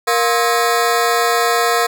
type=ring-modulated tone; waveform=20% pulse; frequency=587.3 Hz; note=D5; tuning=in tune; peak=-5 dBFS; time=0.07-1.87 s; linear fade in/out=10 ms; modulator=118 Hz; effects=none